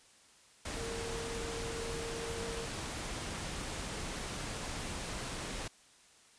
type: tone in noise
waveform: sine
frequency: 460.2 Hz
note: A#4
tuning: 22 cents flat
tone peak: -41 dBFS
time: 0.76-2.66 s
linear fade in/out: 5 ms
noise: pink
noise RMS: -40 dBFS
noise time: 0.65-5.68 s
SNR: -4 dB
effects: white hiss -62 dBFS RMS until 6.38 s + resampled to 22050 Hz